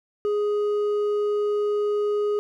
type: tone with hard clipping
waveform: sine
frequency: 415.3 Hz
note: G#4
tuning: in tune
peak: -22 dBFS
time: 0.25-2.39 s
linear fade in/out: 0 ms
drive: 4 dB
effects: none